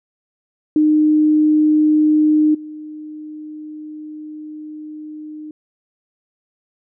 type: tone with level steps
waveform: sine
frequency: 305.7 Hz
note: D#4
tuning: 30 cents flat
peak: -10 / -29 dBFS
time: 0.76-5.51 s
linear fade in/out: 2 ms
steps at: 2.54 s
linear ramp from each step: 10 ms
effects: none